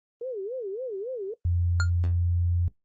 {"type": "tone with vibrato", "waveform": "sine", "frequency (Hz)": 446.8, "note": "A4", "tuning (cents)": 27, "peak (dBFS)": -30, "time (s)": [0.21, 1.34], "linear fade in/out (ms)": 5, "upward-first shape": "sine", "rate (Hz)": 3.6, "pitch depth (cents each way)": 280}
{"type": "tone", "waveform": "sine", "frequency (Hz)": 87, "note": "F2", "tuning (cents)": -6, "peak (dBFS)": -22, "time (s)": [1.45, 2.68], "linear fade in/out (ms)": 0}
{"type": "tone with exponential decay", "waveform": "square", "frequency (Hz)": 1411, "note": "F6", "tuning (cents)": 17, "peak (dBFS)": -22, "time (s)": [1.8, 1.9], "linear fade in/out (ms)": 0, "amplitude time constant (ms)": 21}
{"effects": ["noise-tail reverb RT60 0.1 s tail -17 dB re dry", "Opus 24 kbps"]}